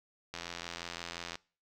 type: click train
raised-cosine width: 0.2 ms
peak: -22 dBFS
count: 88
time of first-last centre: 0.34-1.355 s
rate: 85.7 Hz
effects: noise-tail reverb RT60 0.4 s tail -23 dB re dry